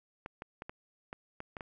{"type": "clicks", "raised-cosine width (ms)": 0.5, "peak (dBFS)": -26, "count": 8, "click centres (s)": [0.261, 0.421, 0.621, 0.695, 1.129, 1.404, 1.568, 1.608], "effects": []}